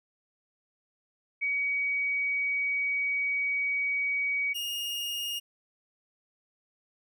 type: tone pair in turn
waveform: sine / 40% pulse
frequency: 2260 / 2847 Hz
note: C#7 / F7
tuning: +33 / +33 cents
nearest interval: major third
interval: 400 cents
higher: second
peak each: -26 / -30 dBFS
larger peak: first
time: 1.41-4.54 / 4.54-5.4 s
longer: first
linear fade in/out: 20 ms
effects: none